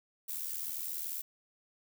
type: noise with amplitude modulation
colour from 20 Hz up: violet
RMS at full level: -35 dBFS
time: 0.28-1.22 s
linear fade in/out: 10 ms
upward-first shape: sine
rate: 80.1 Hz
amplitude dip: 75%
effects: none